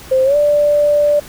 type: tone with pitch glide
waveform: sine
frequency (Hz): 523.3 to 587.4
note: C5 to D5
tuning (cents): 0 to 0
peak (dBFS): -9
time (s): 0.11-1.2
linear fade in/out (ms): 10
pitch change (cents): +200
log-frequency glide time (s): 0.24-0.36
effects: pink hiss -36 dBFS RMS until 1.28 s